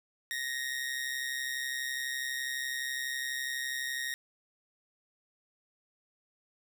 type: tone with amplitude modulation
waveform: sawtooth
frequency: 1864.7 Hz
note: A#6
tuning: in tune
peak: -27 dBFS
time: 0.31-4.14 s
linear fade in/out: 0 ms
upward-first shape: sine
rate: 132 Hz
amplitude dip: 60%
effects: none